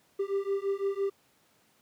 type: beating tone pair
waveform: triangle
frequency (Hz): 392 / 397.9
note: G4 / G4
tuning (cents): 0 / +26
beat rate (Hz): 5.9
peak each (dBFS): -29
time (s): 0.19-1.1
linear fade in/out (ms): 10
effects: pink hiss -66 dBFS RMS until 1.81 s + high-pass 150 Hz 12 dB/octave